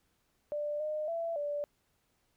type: tone with pitch steps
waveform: sine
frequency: 591 / 611 / 669 / 583 Hz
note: D5 / D#5 / E5 / D5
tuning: +11 / -32 / +25 / -13 cents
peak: -32 dBFS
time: 0.52-1.64 s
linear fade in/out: 0 ms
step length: 280 ms
effects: pink hiss -75 dBFS RMS until 2.36 s